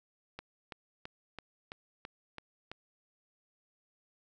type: click train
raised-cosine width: 0.3 ms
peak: -26 dBFS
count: 8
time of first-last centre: 0.39-2.716 s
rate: 3.01 Hz
effects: none